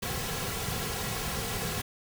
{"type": "noise with comb filter", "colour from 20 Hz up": "pink", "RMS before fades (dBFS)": -33, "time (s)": [0.02, 1.82], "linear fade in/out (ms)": 10, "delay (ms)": 3.3, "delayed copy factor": -0.65, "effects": []}